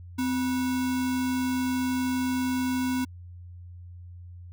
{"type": "tone with sample-and-hold", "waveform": "sine", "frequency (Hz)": 256.5, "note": "C4", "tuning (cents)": -34, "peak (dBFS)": -24, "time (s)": [0.18, 3.05], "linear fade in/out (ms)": 10, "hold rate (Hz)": 1225, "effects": ["added 88 Hz sine -41 dBFS peak until 4.52 s"]}